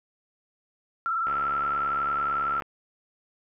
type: tone with vibrato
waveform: sine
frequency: 1336 Hz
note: E6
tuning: 23 cents sharp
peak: -24 dBFS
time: 1.06-2.6 s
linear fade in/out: 0 ms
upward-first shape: triangle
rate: 20 Hz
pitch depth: 79 cents each way
type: click train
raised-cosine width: 0.5 ms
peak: -22 dBFS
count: 97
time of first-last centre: 1.27-2.622 s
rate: 71 Hz
effects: none